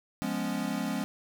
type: chord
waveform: square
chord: C# dominant seventh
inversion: first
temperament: equal with one note detuned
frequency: 175.32 / 207.7 / 246.9 / 277.2 Hz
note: E#3 / G#3 / B3 / C#4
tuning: +7 / 0 / 0 / 0 cents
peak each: -38 / -35 / -36 / -36 dBFS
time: 0.22-1.04 s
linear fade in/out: 0 ms
effects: none